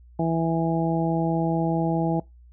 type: harmonic tone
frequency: 164.7 Hz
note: E3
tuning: 1 cent flat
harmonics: 1 / 2 / 3 / 4 / 5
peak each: -24 / -26 / -32 / -29 / -30 dBFS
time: 0.19-2.2 s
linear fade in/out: 5 ms
effects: noise-tail reverb RT60 0.2 s tail -23 dB re dry + added 60 Hz sine -47 dBFS peak until 2.52 s